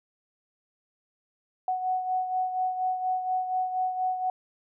sine beating tone pair, 741 / 745.2 Hz, F#5 / F#5, +2 / +12 cents, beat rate 4.2 Hz, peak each -26 / -34 dBFS, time 1.68-4.3 s, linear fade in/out 2 ms, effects none

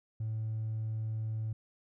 sine tone with hard clipping, 110 Hz, A2, in tune, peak -33 dBFS, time 0.2-1.53 s, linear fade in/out 5 ms, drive 1 dB, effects none

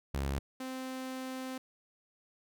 sawtooth tone pair in turn, 68.8 / 259.8 Hz, C#2 / C4, -12 / -12 cents, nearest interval octave + major seventh, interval 2300 cents, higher second, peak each -28 / -34 dBFS, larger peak first, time 0.14-0.39 / 0.6-1.58 s, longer second, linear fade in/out 5 ms, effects none

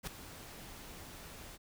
pink noise with ADSR envelope, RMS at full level -38 dBFS, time 0.03-1.58 s, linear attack 42 ms, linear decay 5 ms, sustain -12 dB, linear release 34 ms, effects none

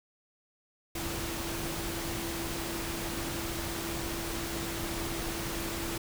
sine tone in noise, 335.1 Hz, E4, 29 cents sharp, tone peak -39 dBFS, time 0.95-5.98 s, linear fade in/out 5 ms, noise pink, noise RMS -36 dBFS, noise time 0.95-5.98 s, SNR -6 dB, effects none

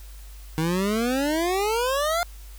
25% pulse exponential sweep, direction up, 155.56 to 710 Hz, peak -18 dBFS, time 0.58-2.23 s, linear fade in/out 0 ms, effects added 50 Hz sine -39 dBFS peak until 2.58 s + white hiss -51 dBFS RMS until 2.58 s

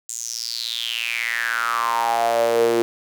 sawtooth tone with high-pass filter sweep, 116.54 Hz, A#2, in tune, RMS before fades -22 dBFS, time 0.09-2.82 s, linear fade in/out 0 ms, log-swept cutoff 7400 to 370 Hz, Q 7.5, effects none

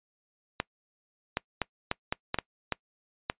clicks, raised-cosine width 0.3 ms, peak -11 dBFS, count 9, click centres 0.601 / 1.371 / 1.617 / 1.914 / 2.125 / 2.344 / 2.387 / 2.723 / 3.299 s, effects noise-tail reverb RT60 0.1 s tail -24 dB re dry + resampled to 8000 Hz

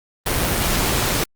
pink noise with amplitude modulation, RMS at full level -18 dBFS, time 0.26-1.24 s, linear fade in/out 5 ms, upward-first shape sine, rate 174 Hz, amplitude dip 40%, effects Opus 32 kbps

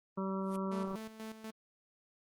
harmonic tone, 192.3 Hz, G3, 33 cents flat, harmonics 1 / 2 / 3 / 5 / 6 / 7, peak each -35 / -41 / -43 / -44 / -45 / -48 dBFS, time 0.17-0.96 s, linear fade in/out 10 ms
white noise with exponential growth, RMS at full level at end -48 dBFS, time 0.39-0.56 s, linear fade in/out 1 ms, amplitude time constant 35 ms
sawtooth tone with tremolo, 220 Hz, A3, in tune, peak -38 dBFS, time 0.71-1.51 s, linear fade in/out 10 ms, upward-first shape square, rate 4.1 Hz, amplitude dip 65%
effects Opus 32 kbps

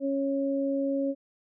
sine tone pair together, 275.5 / 551 Hz, C#4 / C#5, -11 / -11 cents, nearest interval octave, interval 1200 cents, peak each -27 / -29 dBFS, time 0-1.15 s, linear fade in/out 50 ms, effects none

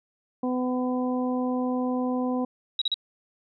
harmonic tone, 251.8 Hz, B3, 34 cents sharp, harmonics 1 / 2 / 3 / 4, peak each -25 / -31 / -35 / -37 dBFS, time 0.43-2.45 s, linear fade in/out 5 ms
sine tone bursts, 3852 Hz, B7, 44 cents flat, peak -22 dBFS, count 3, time 2.79-2.942 s, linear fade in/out 2 ms, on 26 ms, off 37 ms
effects none

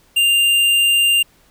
triangle tone with tanh clipping, 2794 Hz, F7, in tune, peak -13 dBFS, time 0.16-1.23 s, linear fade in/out 10 ms, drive 18 dB, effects pink hiss -54 dBFS RMS until 1.5 s

